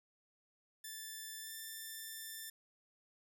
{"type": "tone with pitch glide", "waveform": "5% pulse", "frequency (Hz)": [1760, 1777.4], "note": ["A6", "A6"], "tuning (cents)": [0, 17], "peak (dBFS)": -35, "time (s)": [0.84, 2.5], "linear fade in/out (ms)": 5, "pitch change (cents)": 17, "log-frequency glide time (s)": [1.41, 1.52], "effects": []}